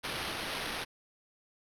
blue noise with sample-and-hold, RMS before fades -37 dBFS, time 0.03-0.85 s, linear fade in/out 20 ms, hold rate 7350 Hz, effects low-pass 12000 Hz 12 dB/octave

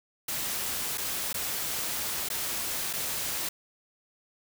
white noise with dropouts, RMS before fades -32 dBFS, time 0.28-3.49 s, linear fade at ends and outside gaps 5 ms, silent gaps 0.975-0.98 / 1.33-1.342 / 2.288-2.3 / 2.93-2.934 s, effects none

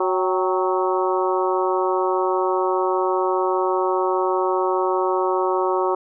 harmonic tone with a mistuned harmonic, 185 Hz, F#3, in tune, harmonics 2 / 3 / 4 / 5 / 6 / 7, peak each -21 / -26 / -27 / -25 / -26 / -31 dBFS, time 0-5.95 s, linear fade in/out 5 ms, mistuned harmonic 4, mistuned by +61 cents, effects none

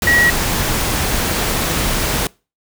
sine tone in noise, 1915 Hz, A#6, 46 cents sharp, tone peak -10 dBFS, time 0.07-0.3 s, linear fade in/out 2 ms, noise pink, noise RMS -18 dBFS, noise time 0.02-2.27 s, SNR +5 dB, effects noise-tail reverb RT60 0.3 s tail -24 dB re dry

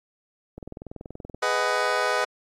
click train, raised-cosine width 2 ms, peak -24 dBFS, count 17, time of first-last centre 0.58-1.346 s, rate 20.9 Hz
20% pulse chord, G# minor seventh, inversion none, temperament just, 415.3 / 498.4 / 623 / 747.5 Hz, G#4 / B4 / D#5 / F#5, 0 / +16 / +2 / +17 cents, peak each -25 / -22 / -22 / -25 dBFS, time 1.42-2.25 s, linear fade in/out 10 ms
effects low-pass 7000 Hz 12 dB/octave + AAC 64 kbps

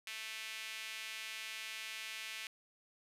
sawtooth tone with high-pass filter, 220 Hz, A3, in tune, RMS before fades -45 dBFS, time 0.07-2.47 s, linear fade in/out 0 ms, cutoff 2400 Hz, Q 2.3, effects resampled to 32000 Hz + 11-bit

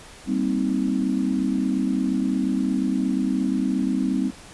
sine chord, C minor seventh, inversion second, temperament equal with one note detuned, 196 / 233.1 / 261.6 / 313.1 Hz, G3 / Bb3 / C4 / Eb4, 0 / 0 / 0 / +11 cents, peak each -25 / -29 / -23 / -28 dBFS, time 0.26-4.32 s, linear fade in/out 50 ms, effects pink hiss -44 dBFS RMS until 4.53 s + resampled to 24000 Hz

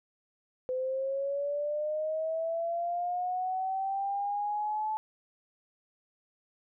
sine linear sweep, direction up, 507 to 870 Hz, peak -29 dBFS, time 0.69-4.97 s, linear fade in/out 0 ms, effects none

